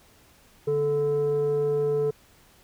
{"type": "tone pair together", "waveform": "sine", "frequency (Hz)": [145.76, 436.8], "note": ["D3", "A4"], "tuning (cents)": [-13, -13], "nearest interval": "octave + perfect fifth", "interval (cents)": 1900, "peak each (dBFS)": [-28, -20], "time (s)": [0.67, 2.11], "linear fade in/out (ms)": 10, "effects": ["tanh soft clip ceiling -19 dBFS", "pink hiss -57 dBFS RMS until 2.63 s"]}